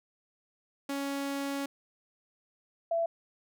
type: tone pair in turn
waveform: sawtooth / sine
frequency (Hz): 278.5 / 669.3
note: C#4 / E5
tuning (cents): +8 / +26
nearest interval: octave + minor third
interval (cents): 1518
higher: second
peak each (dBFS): -28 / -26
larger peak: second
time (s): 0.89-1.66 / 2.91-3.06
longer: first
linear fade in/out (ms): 5
effects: none